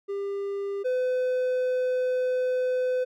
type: tone pair in turn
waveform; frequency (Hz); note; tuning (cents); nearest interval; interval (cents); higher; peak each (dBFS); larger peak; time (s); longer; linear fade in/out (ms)
triangle; 399 / 506.2; G4 / B4; +31 / +43; major third; 412; second; -26 / -21; second; 0.08-0.84 / 0.84-3.05; second; 20
effects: none